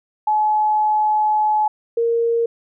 sine tone pair in turn, 853 / 464.6 Hz, G#5 / A#4, +46 / -6 cents, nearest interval major seventh, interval 1052 cents, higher first, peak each -14 / -15 dBFS, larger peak first, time 0.27-1.68 / 1.97-2.46 s, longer first, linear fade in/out 5 ms, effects none

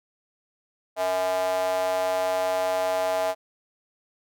square tone with high-pass filter, 92.5 Hz, F#2, in tune, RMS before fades -25 dBFS, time 0.96-3.35 s, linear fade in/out 50 ms, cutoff 690 Hz, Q 7.3, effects none

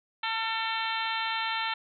harmonic tone with a mistuned harmonic, 447.6 Hz, A4, 30 cents sharp, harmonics 2 / 3 / 4 / 5 / 6 / 7 / 8 / 9, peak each -33 / -35 / -36 / -37 / -38 / -38 / -39 / -40 dBFS, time 0.23-1.74 s, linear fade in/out 5 ms, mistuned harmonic 3, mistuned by +20 cents, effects none

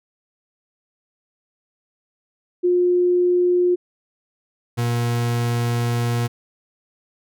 sine / 40% pulse tone pair in turn, 356.5 / 118.97 Hz, F4 / A#2, +36 / +36 cents, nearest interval octave + perfect fifth, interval 1900 cents, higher first, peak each -14 / -18 dBFS, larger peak first, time 2.63-3.76 / 4.77-6.28 s, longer second, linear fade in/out 20 ms, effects none

